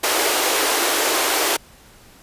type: high-pass noise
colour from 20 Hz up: pink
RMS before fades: -19 dBFS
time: 0.03-1.57 s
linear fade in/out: 10 ms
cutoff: 320 Hz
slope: 48 dB/octave
effects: pink hiss -48 dBFS RMS until 2.22 s + resampled to 32000 Hz